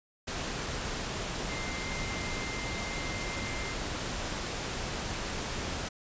sine tone in noise, 2093 Hz, C7, in tune, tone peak -40 dBFS, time 1.49-3.74 s, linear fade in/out 10 ms, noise pink, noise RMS -35 dBFS, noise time 0.27-5.89 s, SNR -8 dB, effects resampled to 16000 Hz

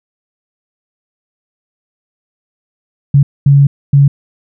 sine tone bursts at uneven times, 140.5 Hz, C#3, 24 cents sharp, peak -3 dBFS, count 3, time 3.14-3.23 / 3.46-3.67 / 3.93-4.08 s, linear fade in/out 5 ms, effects none

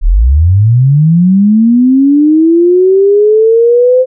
sine linear sweep, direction up, 31.76 to 518 Hz, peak -3 dBFS, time 0.01-4.06 s, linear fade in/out 50 ms, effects none

